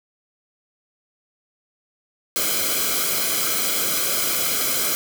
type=noise with comb filter; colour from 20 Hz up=white; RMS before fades=-22 dBFS; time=2.36-4.95 s; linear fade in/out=0 ms; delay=1.1 ms; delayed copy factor=-0.8; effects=none